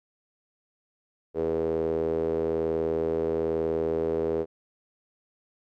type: tone with band-pass filter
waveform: sawtooth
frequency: 81.1 Hz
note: E2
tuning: 28 cents flat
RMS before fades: -27 dBFS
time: 1.34-4.46 s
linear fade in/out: 50 ms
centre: 440 Hz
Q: 6.7
effects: none